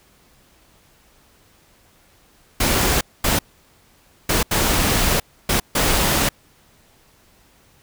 pink noise bursts at uneven times, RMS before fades -18 dBFS, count 6, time 2.6-3.01 / 3.24-3.39 / 4.29-4.43 / 4.51-5.2 / 5.49-5.6 / 5.75-6.29 s, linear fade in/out 5 ms, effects pink hiss -55 dBFS RMS until 7.82 s

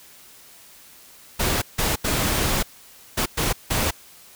pink noise bursts at uneven times, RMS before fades -22 dBFS, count 6, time 1.39-1.62 / 1.78-1.96 / 2.04-2.63 / 3.17-3.26 / 3.37-3.53 / 3.7-3.91 s, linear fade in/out 10 ms, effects white hiss -48 dBFS RMS until 4.35 s

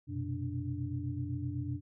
sine tone cluster, 90.6 / 121.4 / 129.3 / 292.6 Hz, F#2 / B2 / C3 / D4, -36 / -29 / -20 / -6 cents, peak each -39 / -38 / -40 / -40 dBFS, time 0.07-1.81 s, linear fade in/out 50 ms, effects none

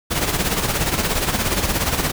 pink noise with tremolo, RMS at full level -18 dBFS, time 0.1-2.12 s, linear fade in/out 20 ms, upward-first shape sine, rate 17 Hz, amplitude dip 60%, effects none

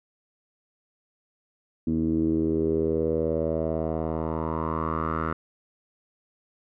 10% pulse tone with low-pass filter sweep, 80.2 Hz, E2, 47 cents flat, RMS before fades -26 dBFS, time 1.87-5.33 s, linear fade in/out 5 ms, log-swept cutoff 270 to 1400 Hz, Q 4.8, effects none

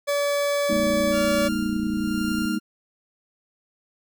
40% pulse tone, 573 Hz, D5, 43 cents flat, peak -20 dBFS, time 0.07-1.49 s, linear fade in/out 20 ms
sine chord, Ab suspended second, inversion none, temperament equal with one note detuned, 202.3 / 233.1 / 311.1 Hz, Ab3 / Bb3 / Eb4, -45 / 0 / 0 cents, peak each -27 dBFS, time 0.69-2.59 s, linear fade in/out 10 ms
click train, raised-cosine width 5 ms, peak -26 dBFS, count 51, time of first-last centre 0.73-2.454 s, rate 29 Hz
sawtooth tone with tremolo, 1396.9 Hz, F6, in tune, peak -26 dBFS, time 1.11-2.6 s, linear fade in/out 50 ms, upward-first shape sine, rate 1 Hz, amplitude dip 70%
effects none

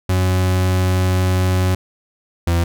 40% pulse tone pair in turn, 92.4 / 85.28 Hz, F#2 / F2, -2 / -41 cents, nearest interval minor second, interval 139 cents, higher first, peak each -13 dBFS, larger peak neither, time 0.09-1.75 / 2.47-2.64 s, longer first, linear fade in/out 5 ms, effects none

